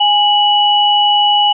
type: tone pair together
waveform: sine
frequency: 826 / 2944 Hz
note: G#5 / F#7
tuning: -10 / -9 cents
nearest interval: octave + minor seventh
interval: 2201 cents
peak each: -11 dBFS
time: 0-1.53 s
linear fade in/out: 10 ms
effects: none